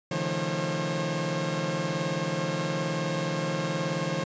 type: tone cluster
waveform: sawtooth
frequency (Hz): 133.8 / 152.2 / 171.1 / 216.2 / 538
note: C3 / D#3 / F3 / A3 / C5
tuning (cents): +39 / -38 / -35 / -30 / +48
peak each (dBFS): -36 / -28 / -28 / -36 / -28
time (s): 0.11-4.24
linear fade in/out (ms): 5
effects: resampled to 16000 Hz